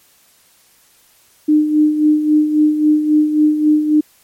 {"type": "tone with tremolo", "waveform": "sine", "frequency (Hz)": 303.5, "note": "D#4", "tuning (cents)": -43, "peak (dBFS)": -7, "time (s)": [1.48, 4.01], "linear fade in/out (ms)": 10, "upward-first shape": "sine", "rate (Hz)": 3.7, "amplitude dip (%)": 60, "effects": ["white hiss -52 dBFS RMS until 4.23 s", "MP3 64 kbps"]}